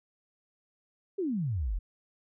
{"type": "exponential sweep", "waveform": "sine", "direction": "down", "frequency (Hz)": [415.3, 38.89], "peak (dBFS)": -28, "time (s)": [1.18, 1.79], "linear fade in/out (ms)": 10, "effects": []}